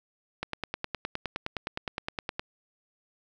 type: click train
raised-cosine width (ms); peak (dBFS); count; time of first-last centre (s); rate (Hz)
0.3; -15; 20; 0.43-2.395; 9.67
effects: none